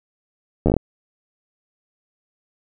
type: slowing click train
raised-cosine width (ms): 2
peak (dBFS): -4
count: 7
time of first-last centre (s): 0.66-0.767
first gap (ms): 11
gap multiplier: 1.19
effects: none